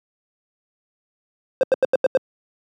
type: tone bursts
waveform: triangle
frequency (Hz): 523.3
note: C5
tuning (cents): 0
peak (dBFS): -10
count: 6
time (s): 1.61-2.172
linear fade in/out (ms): 0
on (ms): 22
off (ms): 86
effects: high-pass 200 Hz 12 dB/octave